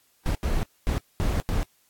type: noise bursts at uneven times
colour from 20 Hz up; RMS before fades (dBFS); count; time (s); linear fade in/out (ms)
brown; -24; 5; 0.26-0.35 / 0.43-0.63 / 0.87-0.98 / 1.2-1.4 / 1.49-1.63; 0
effects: white hiss -64 dBFS RMS until 1.89 s + AAC 64 kbps